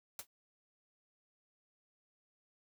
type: noise with exponential decay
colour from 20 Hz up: white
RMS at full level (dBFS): -39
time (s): 0.19-0.27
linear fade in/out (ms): 2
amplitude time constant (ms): 16
effects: none